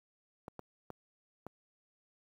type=clicks; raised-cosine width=1 ms; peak=-29 dBFS; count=4; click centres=0.481 / 0.593 / 0.903 / 1.466 s; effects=high-pass 80 Hz 12 dB/octave + 10-bit